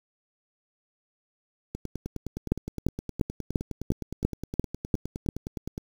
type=two click trains; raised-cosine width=3 ms; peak=-20 / -9 dBFS; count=40 / 9; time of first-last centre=1.75-5.779 / 2.52-5.288 s; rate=9.68 / 2.89 Hz; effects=7-bit